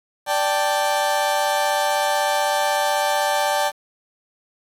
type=chord; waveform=35% pulse; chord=D suspended fourth; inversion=none; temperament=equal; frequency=587.3 / 784 / 880 Hz; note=D5 / G5 / A5; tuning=0 / 0 / 0 cents; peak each=-21 dBFS; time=0.26-3.72 s; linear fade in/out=50 ms; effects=resampled to 32000 Hz + 7-bit